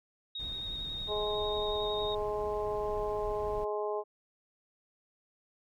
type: tone with vibrato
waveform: sine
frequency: 3729 Hz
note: A#7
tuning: in tune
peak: -36 dBFS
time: 0.35-2.15 s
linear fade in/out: 5 ms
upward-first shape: square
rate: 11 Hz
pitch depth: 17 cents each way
type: noise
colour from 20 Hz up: brown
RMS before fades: -44 dBFS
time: 0.39-3.65 s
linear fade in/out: 10 ms
type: harmonic tone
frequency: 209.7 Hz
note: G#3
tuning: 17 cents sharp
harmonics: 2 / 3 / 4 / 5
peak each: -33 / -37 / -39 / -41 dBFS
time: 1.07-4.04 s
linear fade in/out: 50 ms
effects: none